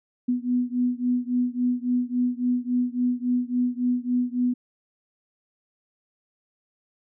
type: beating tone pair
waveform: sine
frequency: 245.6 / 249.2 Hz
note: B3 / B3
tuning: -9 / +16 cents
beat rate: 3.6 Hz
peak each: -24 / -25 dBFS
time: 0.28-4.54 s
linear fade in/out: 10 ms
effects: none